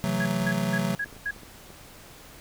square chord, F# half-diminished seventh, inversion second, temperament just, 133.2 / 166.5 / 185 / 222 Hz, C3 / E3 / F#3 / A3, +31 / +18 / 0 / +16 cents, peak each -33 / -33 / -28 / -32 dBFS, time 0.04-0.95 s, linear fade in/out 0 ms
sine tone bursts, 1659 Hz, G#6, 2 cents flat, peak -26 dBFS, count 5, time 0.2-1.31 s, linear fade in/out 5 ms, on 54 ms, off 210 ms
clicks, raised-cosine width 2 ms, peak -33 dBFS, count 6, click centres 1.059 / 1.127 / 1.166 / 1.363 / 1.433 / 1.704 s
effects pink hiss -48 dBFS RMS until 2.4 s

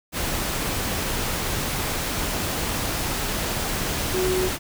sine tone in noise, 370 Hz, F#4, in tune, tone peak -21 dBFS, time 4.12-4.5 s, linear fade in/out 50 ms, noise pink, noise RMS -26 dBFS, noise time 0.12-4.59 s, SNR +2 dB, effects none

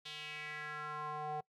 square tone with band-pass filter sweep, 151.2 Hz, D#3, 49 cents flat, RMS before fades -43 dBFS, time 0.05-1.41 s, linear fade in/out 10 ms, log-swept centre 3500 to 700 Hz, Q 3.5, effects noise-tail reverb RT60 0.1 s tail -23 dB re dry

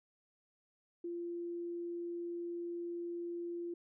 sine tone, 344.6 Hz, F4, 23 cents flat, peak -38 dBFS, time 1.04-3.74 s, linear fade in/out 5 ms, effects none

